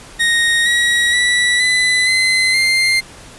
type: tone with pitch steps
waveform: 30% pulse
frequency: 1864.7 / 1909.4 / 1955.1 / 2002 / 2050 / 2099 Hz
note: A#6 / A#6 / B6 / B6 / C7 / C7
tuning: 0 / +41 / -18 / +23 / -36 / +5 cents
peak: -9 dBFS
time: 0.19-3.01 s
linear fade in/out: 20 ms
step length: 470 ms
effects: pink hiss -38 dBFS RMS until 3.38 s + resampled to 24000 Hz

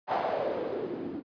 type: noise with low-pass filter sweep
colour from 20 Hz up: blue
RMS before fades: -32 dBFS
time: 0.07-1.23 s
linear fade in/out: 50 ms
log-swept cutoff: 830 to 270 Hz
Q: 3.7
effects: high-pass 100 Hz 12 dB/octave + resampled to 11025 Hz

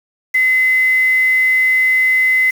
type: tone with quantisation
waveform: sine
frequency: 2040 Hz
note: C7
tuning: 44 cents flat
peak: -10 dBFS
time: 0.34-2.51 s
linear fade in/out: 10 ms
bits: 5
effects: none

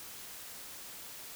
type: silence
effects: white hiss -47 dBFS RMS until 1.35 s

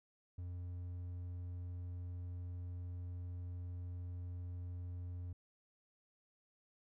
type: tone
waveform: triangle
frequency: 88.7 Hz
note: F2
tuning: 27 cents sharp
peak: -40 dBFS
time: 0.38-5.33 s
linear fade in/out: 5 ms
effects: none

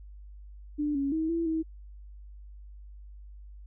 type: tone with pitch steps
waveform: sine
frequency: 296.2 / 277.9 / 318.8 / 333.9 / 320.7 Hz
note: D4 / C#4 / D#4 / E4 / E4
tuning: +15 / +4 / +42 / +22 / -48 cents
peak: -26 dBFS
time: 0.78-1.63 s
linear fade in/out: 20 ms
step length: 170 ms
effects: added 50 Hz sine -44 dBFS peak until 3.66 s

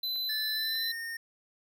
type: tone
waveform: square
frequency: 4024 Hz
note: B7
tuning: 32 cents sharp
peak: -31 dBFS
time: 0.03-0.92 s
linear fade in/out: 5 ms
type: clicks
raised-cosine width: 0.3 ms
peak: -36 dBFS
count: 2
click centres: 0.159 / 0.756 s
type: tone with pitch glide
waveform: square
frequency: 1746 to 1834.9 Hz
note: A6 to A#6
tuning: -14 to -28 cents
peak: -36 dBFS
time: 0.29-1.17 s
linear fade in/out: 5 ms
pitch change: +86 cents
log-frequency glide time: 0.54-0.9 s
effects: none

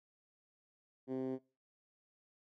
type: tone with band-pass filter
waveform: 10% pulse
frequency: 130.81 Hz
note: C3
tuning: in tune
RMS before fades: -39 dBFS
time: 1.07-1.39 s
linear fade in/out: 50 ms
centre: 310 Hz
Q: 3.2
effects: noise-tail reverb RT60 0.3 s tail -20 dB re dry

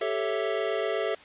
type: chord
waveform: square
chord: A dominant seventh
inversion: third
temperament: equal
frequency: 392 / 440 / 554.4 / 659.3 Hz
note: G4 / A4 / C#5 / E5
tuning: 0 / 0 / 0 / 0 cents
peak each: -33 / -31 / -35 / -32 dBFS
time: 0.01-1.15 s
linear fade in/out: 5 ms
effects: white hiss -50 dBFS RMS until 1.24 s + resampled to 8000 Hz

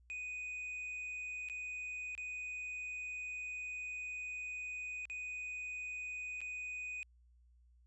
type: tone with dropouts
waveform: triangle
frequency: 2489 Hz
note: D#7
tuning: in tune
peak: -39 dBFS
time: 0.1-7.03 s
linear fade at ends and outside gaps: 0 ms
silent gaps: 1.487-1.498 / 2.151-2.178 / 5.054-5.099 / 6.406-6.415 s
effects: added 60 Hz sine -63 dBFS peak until 7.86 s + resampled to 24000 Hz

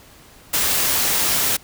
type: noise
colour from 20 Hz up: white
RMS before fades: -19 dBFS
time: 0.53-1.57 s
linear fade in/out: 10 ms
effects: pink hiss -47 dBFS RMS until 1.63 s

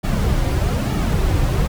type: noise with flanger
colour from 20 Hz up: brown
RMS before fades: -18 dBFS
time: 0.03-1.68 s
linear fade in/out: 20 ms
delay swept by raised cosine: 1.9 to 4.7 ms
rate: 1.1 Hz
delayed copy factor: -0.6
effects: none

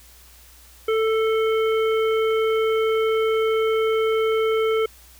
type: harmonic tone with a mistuned harmonic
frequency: 442.3 Hz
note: A4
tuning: 9 cents sharp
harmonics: 1 / 3 / 5 / 7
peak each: -18 / -28 / -32 / -35 dBFS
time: 0.88-4.86 s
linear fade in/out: 5 ms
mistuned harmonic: 5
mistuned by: -16 cents
effects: added 60 Hz sine -50 dBFS peak until 5.19 s + white hiss -50 dBFS RMS until 5.19 s

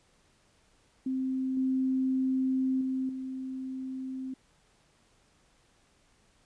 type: tone with level steps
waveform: sine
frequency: 261.6 Hz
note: C4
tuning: in tune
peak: -28 / -25 / -28 / -34 dBFS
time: 1.06-4.34 s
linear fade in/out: 5 ms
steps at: 1.57 / 2.81 / 3.09 s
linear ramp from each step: 2 ms
effects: pink hiss -66 dBFS RMS until 6.45 s + resampled to 22050 Hz

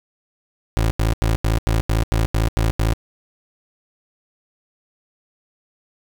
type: tone bursts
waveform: 25% pulse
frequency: 55 Hz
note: A1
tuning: in tune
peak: -12 dBFS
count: 10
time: 0.77-2.935 s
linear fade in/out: 0 ms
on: 140 ms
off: 85 ms
effects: none

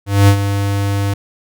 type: tone with ADSR envelope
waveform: square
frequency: 100 Hz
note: G2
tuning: 35 cents sharp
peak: -5 dBFS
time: 0.06-1.14 s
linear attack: 220 ms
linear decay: 78 ms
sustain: -10 dB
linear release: 7 ms
effects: none

